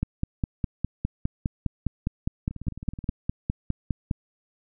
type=two click trains; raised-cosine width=5 ms; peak=-24 / -12 dBFS; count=12 / 21; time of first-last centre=2.51-3.095 / 0.03-4.112 s; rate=18.8 / 4.9 Hz; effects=none